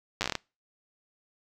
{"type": "slowing click train", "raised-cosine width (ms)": 0.2, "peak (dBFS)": -11, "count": 9, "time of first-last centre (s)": [0.21, 0.353], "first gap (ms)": 9, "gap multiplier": 1.19, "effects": ["noise-tail reverb RT60 0.3 s tail -25 dB re dry"]}